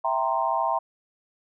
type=chord; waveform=sine; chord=C dominant seventh; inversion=first; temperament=equal; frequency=659.3 / 784 / 932.3 / 1046.5 Hz; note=E5 / G5 / Bb5 / C6; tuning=0 / 0 / 0 / 0 cents; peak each=-28 / -28 / -26 / -28 dBFS; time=0.04-0.79 s; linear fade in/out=10 ms; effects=none